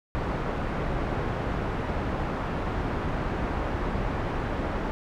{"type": "low-pass noise", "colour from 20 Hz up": "pink", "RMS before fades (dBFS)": -29, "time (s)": [0.15, 4.91], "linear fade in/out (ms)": 0, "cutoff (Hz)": 1400, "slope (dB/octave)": 12, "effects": []}